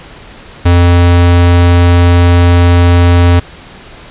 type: tone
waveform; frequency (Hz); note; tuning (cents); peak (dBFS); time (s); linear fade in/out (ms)
square; 87.31; F2; 0; -4; 0.65-3.4; 10
effects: pink hiss -33 dBFS RMS until 4.1 s + resampled to 8000 Hz